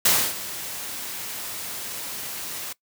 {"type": "noise with ADSR envelope", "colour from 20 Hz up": "white", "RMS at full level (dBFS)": -17, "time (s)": [0.05, 2.73], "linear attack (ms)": 5, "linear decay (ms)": 280, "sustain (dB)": -16, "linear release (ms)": 8, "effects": ["noise-tail reverb RT60 0.1 s tail -20 dB re dry", "high-pass 80 Hz 12 dB/octave"]}